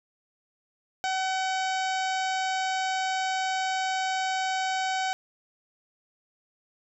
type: harmonic tone with a mistuned harmonic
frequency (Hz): 757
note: F#5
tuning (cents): +39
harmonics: 1 / 2 / 3 / 4 / 5 / 6 / 7 / 8 / 9 / 10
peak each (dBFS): -27 / -33 / -37 / -39 / -41 / -43 / -44 / -45 / -46 / -47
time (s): 1.04-5.13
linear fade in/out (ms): 0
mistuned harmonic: 8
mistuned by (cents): -27
effects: none